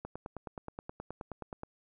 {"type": "click train", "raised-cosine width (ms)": 1, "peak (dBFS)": -26, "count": 16, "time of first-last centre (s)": [0.05, 1.634], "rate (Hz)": 9.47, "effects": []}